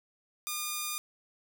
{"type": "tone", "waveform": "5% pulse", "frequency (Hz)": 1212, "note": "D#6", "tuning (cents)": -46, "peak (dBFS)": -21, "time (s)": [0.47, 0.98], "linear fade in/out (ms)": 0, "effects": []}